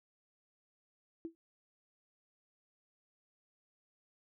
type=tone with exponential decay; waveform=sine; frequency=329.6 Hz; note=E4; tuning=in tune; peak=-35 dBFS; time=1.25-1.35 s; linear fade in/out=0 ms; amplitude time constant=21 ms; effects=none